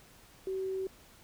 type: tone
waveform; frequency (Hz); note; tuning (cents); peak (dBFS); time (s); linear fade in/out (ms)
sine; 380.5; F#4; +48; -32; 0.47-0.87; 2
effects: pink hiss -58 dBFS RMS until 1.23 s